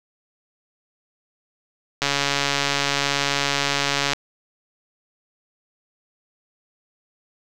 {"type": "click train", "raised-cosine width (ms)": 0.2, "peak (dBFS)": -3, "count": 299, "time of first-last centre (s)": [2.02, 4.133], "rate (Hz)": 141, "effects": []}